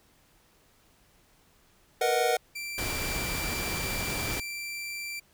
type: chord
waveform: square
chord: B major seventh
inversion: third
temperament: equal with one note detuned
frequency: 466.2 / 490.5 / 622.3 / 740 Hz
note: A#4 / B4 / D#5 / F#5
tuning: 0 / -12 / 0 / 0 cents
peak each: -30 / -30 / -32 / -28 dBFS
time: 2.01-2.37 s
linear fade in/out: 5 ms
type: tone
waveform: sawtooth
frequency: 2349 Hz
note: D7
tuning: in tune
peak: -31 dBFS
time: 2.55-5.2 s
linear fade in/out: 10 ms
type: noise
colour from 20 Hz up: pink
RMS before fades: -33 dBFS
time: 2.78-4.4 s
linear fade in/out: 2 ms
effects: pink hiss -63 dBFS RMS until 5.33 s